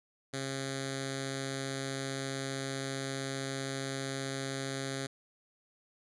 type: tone with notch filter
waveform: 5% pulse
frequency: 135.3 Hz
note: C#3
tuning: 42 cents flat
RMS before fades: -37 dBFS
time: 0.33-5.07 s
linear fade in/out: 10 ms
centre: 970 Hz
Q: 0.71
effects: resampled to 24000 Hz